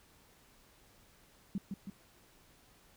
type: tone with echo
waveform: sine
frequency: 196 Hz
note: G3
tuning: in tune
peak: -32 dBFS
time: 1.55-1.58 s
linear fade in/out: 2 ms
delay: 160 ms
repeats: 2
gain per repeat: -4 dB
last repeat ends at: 1.9 s
effects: pink hiss -64 dBFS RMS until 2.96 s